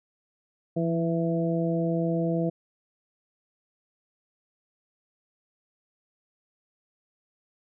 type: harmonic tone with a mistuned harmonic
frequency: 165.9 Hz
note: E3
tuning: 11 cents sharp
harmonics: 1 / 2 / 3 / 4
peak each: -26 / -29 / -31 / -32 dBFS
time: 0.76-2.5 s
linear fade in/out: 10 ms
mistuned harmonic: 1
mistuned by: +25 cents
effects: none